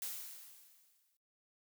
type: noise with exponential decay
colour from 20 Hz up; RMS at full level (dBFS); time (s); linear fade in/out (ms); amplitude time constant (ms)
blue; -40; 0.02-1.17; 1; 250
effects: noise-tail reverb RT60 0.3 s tail -23 dB re dry